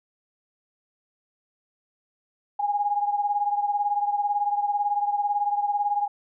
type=beating tone pair; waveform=sine; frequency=818 / 836 Hz; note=G#5 / G#5; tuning=-26 / +11 cents; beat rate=18 Hz; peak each=-23 / -28 dBFS; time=2.59-6.08 s; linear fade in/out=10 ms; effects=none